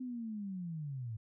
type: linear sweep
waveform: sine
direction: down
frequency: 258.5 to 106 Hz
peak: -38 dBFS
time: 0-1.17 s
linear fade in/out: 10 ms
effects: none